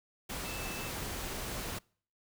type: tone in noise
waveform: sine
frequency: 2637 Hz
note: E7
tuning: in tune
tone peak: -45 dBFS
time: 0.45-0.9 s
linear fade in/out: 10 ms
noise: pink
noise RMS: -39 dBFS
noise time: 0.29-1.79 s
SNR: -9 dB
effects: noise-tail reverb RT60 0.5 s tail -26 dB re dry